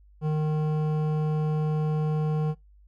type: tone with hard clipping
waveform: sine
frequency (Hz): 153.7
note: D#3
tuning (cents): -21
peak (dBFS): -25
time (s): 0.21-2.55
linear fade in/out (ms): 50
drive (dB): 12
effects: noise-tail reverb RT60 0.2 s tail -24 dB re dry + added 50 Hz sine -52 dBFS peak until 2.87 s